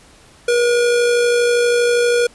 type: tone with amplitude modulation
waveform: square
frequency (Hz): 480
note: B4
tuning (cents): -49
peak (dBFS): -12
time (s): 0.48-2.27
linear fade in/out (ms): 5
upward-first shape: sine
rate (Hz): 52.5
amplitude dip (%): 25
effects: pink hiss -47 dBFS RMS until 2.34 s + resampled to 24000 Hz